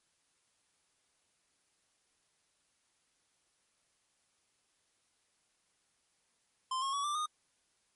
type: tone with pitch steps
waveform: square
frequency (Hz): 1041 / 1085.2 / 1131.3 / 1179.3 / 1229.4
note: C6 / C#6 / C#6 / D6 / D#6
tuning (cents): -9 / -37 / +35 / +7 / -21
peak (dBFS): -33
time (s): 6.71-7.26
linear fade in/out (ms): 5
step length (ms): 110
effects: white hiss -75 dBFS RMS until 7.95 s + MP3 48 kbps